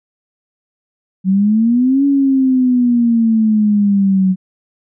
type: exponential two-way sweep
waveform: sine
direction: up then down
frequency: 185 to 282.2 to 185 Hz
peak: -9 dBFS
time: 1.24-4.36 s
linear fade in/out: 50 ms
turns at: 2.05 s
effects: none